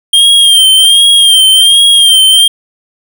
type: tone with vibrato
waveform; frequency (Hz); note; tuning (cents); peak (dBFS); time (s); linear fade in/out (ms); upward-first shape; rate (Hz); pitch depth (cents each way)
square; 3194; G7; +32; -3; 0.13-2.48; 5; sine; 1.3; 52
effects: none